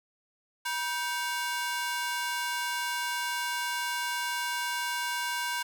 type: ring-modulated tone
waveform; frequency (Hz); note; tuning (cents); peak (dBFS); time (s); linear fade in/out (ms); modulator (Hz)
sawtooth; 1262; D#6; +24; -23; 0.65-5.63; 10; 296
effects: none